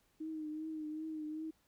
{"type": "tone with vibrato", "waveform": "sine", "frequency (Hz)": 311.1, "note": "D#4", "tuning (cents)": 0, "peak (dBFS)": -39, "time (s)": [0.2, 1.51], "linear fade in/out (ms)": 10, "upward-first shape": "triangle", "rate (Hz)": 2.6, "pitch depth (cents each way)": 46, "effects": ["pink hiss -74 dBFS RMS until 1.67 s"]}